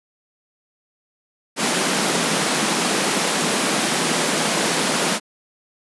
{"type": "high-pass noise", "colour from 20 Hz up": "pink", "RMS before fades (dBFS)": -20, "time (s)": [1.56, 5.2], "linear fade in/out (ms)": 50, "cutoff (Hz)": 160, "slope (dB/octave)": 48, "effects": ["resampled to 24000 Hz"]}